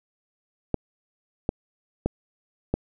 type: clicks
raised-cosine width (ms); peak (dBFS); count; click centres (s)
2; -9; 4; 0.743 / 1.491 / 2.06 / 2.74
effects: none